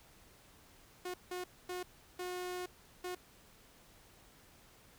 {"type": "tone bursts at uneven times", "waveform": "sawtooth", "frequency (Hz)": 361.4, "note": "F#4", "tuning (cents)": -41, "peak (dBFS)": -35, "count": 5, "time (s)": [[1.05, 1.14], [1.31, 1.44], [1.69, 1.83], [2.19, 2.66], [3.04, 3.15]], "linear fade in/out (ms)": 5, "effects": ["pink hiss -62 dBFS RMS until 4.98 s"]}